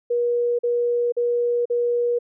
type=tone bursts; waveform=sine; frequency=479.6 Hz; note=A#4; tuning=49 cents sharp; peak=-18 dBFS; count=4; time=0.1-2.189 s; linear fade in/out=10 ms; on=490 ms; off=43 ms; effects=none